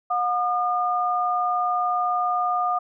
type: tone pair together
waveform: sine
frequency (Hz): 721 / 1213.4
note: F#5 / D#6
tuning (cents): -45 / -44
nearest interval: major sixth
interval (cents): 901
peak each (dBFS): -23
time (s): 0.1-2.79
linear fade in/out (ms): 10
effects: none